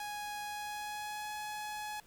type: tone with pitch glide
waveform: sawtooth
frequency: 831 to 844.1 Hz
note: G#5 to G#5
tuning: +1 to +28 cents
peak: -35 dBFS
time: 0-2 s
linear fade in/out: 2 ms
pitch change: +27 cents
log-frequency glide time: 0.44-1.32 s
effects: pink hiss -63 dBFS RMS until 2.06 s